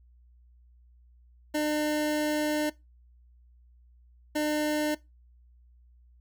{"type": "tone bursts at uneven times", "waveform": "25% pulse", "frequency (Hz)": 301.6, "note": "D4", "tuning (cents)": 46, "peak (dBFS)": -22, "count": 2, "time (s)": [[1.54, 2.7], [4.35, 4.95]], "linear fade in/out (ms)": 10, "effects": ["noise-tail reverb RT60 0.2 s tail -20 dB re dry", "added 60 Hz sine -55 dBFS peak until 6.2 s"]}